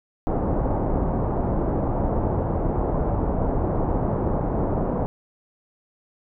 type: low-pass noise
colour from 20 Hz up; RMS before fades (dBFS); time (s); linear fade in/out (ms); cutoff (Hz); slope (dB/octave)
pink; -23; 0.27-5.06; 0; 880; 24
effects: none